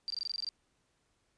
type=tone bursts; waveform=sine; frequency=4699 Hz; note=D8; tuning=in tune; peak=-33 dBFS; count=10; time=0.08-0.489 s; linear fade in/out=0 ms; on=22 ms; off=21 ms; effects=pink hiss -75 dBFS RMS until 1.37 s + resampled to 22050 Hz